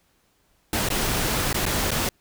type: noise with dropouts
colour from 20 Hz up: pink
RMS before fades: -24 dBFS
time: 0.73-2.09 s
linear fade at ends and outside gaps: 2 ms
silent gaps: 0.888-0.902 / 1.53-1.543 / 1.655-1.663 / 1.907-1.915 s
effects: pink hiss -65 dBFS RMS until 2.2 s